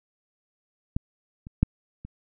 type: clicks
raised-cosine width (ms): 5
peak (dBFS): -13 / -27 / -6 / -26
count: 4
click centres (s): 0.965 / 1.469 / 1.63 / 2.05
effects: none